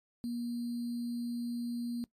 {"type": "tone with sample-and-hold", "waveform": "sine", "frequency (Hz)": 238.3, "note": "A#3", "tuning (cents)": 38, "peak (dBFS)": -33, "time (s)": [0.24, 2.04], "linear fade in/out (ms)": 0, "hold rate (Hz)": 4410, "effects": ["noise-tail reverb RT60 0.1 s tail -19 dB re dry", "MP3 64 kbps"]}